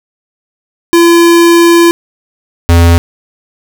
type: tone pair in turn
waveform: square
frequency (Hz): 339.9 / 84.97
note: F4 / F2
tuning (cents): -47 / -47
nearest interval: 2 octaves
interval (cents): 2400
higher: first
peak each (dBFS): -3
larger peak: neither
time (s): 0.93-1.91 / 2.69-2.98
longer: first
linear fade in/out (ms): 0
effects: none